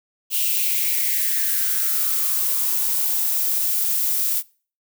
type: noise with high-pass filter sweep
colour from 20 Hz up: violet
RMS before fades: -21 dBFS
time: 0.3-4.43 s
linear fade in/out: 50 ms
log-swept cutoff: 2900 to 430 Hz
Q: 5.3
effects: noise-tail reverb RT60 0.4 s tail -23 dB re dry